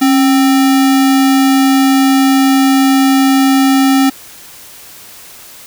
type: tone with sample-and-hold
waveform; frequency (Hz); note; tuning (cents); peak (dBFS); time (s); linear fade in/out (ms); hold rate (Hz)
sine; 271.1; C#4; -38; -6; 0.01-4.1; 10; 1050
effects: white hiss -35 dBFS RMS until 5.66 s